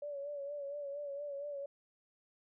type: tone with vibrato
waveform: sine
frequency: 571 Hz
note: D5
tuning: 49 cents flat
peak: -39 dBFS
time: 0.02-1.66 s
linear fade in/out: 5 ms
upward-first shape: sine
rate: 4.3 Hz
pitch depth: 49 cents each way
effects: none